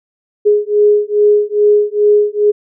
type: beating tone pair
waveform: sine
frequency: 415.3 / 417.7 Hz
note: G#4 / G#4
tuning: 0 / +10 cents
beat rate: 2.4 Hz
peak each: -11 dBFS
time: 0.45-2.52 s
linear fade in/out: 20 ms
effects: none